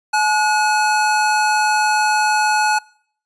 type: tone pair together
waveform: square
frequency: 852.3 / 1456 Hz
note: G#5 / F#6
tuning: +45 / -28 cents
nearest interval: major sixth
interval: 927 cents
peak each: -16 / -20 dBFS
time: 0.13-2.79 s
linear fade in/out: 10 ms
effects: noise-tail reverb RT60 0.6 s tail -25 dB re dry + resampled to 22050 Hz